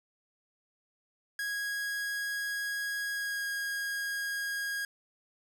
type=tone with pitch glide; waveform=45% pulse; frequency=1651 to 1636.8 Hz; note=G#6 to G#6; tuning=-11 to -26 cents; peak=-32 dBFS; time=1.39-4.85 s; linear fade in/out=2 ms; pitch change=-15 cents; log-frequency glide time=3.11-3.45 s; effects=none